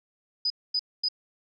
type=tone bursts; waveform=sine; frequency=4978 Hz; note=D#8; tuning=in tune; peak=-23 dBFS; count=3; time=0.45-1.086 s; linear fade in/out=5 ms; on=52 ms; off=240 ms; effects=none